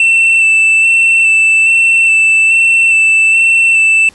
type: tone with vibrato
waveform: triangle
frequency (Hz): 2669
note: E7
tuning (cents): +21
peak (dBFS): -4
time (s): 0-4.09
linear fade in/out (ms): 2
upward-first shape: square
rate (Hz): 1.2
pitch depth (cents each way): 13
effects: pink hiss -43 dBFS RMS until 4.14 s + resampled to 24000 Hz